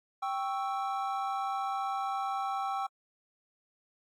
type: chord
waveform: triangle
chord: C# diminished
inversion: second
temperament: equal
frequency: 784 / 1108.7 / 1318.5 Hz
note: G5 / C#6 / E6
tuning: 0 / 0 / 0 cents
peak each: -31 / -36 / -35 dBFS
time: 0.22-2.87 s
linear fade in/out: 10 ms
effects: AAC 64 kbps